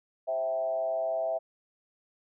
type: tone with frequency modulation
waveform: sine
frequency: 656 Hz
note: E5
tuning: 9 cents flat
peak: -27 dBFS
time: 0.27-1.39 s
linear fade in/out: 20 ms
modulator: 126 Hz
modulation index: 0.64
effects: none